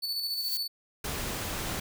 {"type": "tone with tremolo", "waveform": "45% pulse", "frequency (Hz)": 4472, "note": "C#8", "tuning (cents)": 14, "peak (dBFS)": -28, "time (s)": [0.02, 0.68], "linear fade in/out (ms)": 20, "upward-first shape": "square", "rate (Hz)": 14, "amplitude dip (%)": 35}
{"type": "noise with exponential growth", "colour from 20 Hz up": "violet", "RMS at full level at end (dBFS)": -32, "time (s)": [0.06, 0.57], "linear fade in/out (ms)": 0, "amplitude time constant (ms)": 110}
{"type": "noise", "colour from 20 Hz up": "pink", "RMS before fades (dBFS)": -34, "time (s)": [1.04, 1.8], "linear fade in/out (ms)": 5}
{"effects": []}